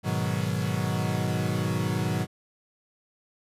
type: chord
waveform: 40% pulse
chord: G# minor seventh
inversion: none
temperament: equal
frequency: 103.83 / 123.47 / 155.56 / 185 Hz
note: G#2 / B2 / D#3 / F#3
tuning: 0 / 0 / 0 / 0 cents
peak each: -30 dBFS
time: 0.03-2.27 s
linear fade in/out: 50 ms
effects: resampled to 32000 Hz